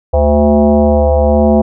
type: tone with frequency modulation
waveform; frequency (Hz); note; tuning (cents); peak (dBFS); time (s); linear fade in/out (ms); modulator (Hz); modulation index
sine; 220; A3; 0; -6; 0.13-1.62; 10; 147; 3.5
effects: none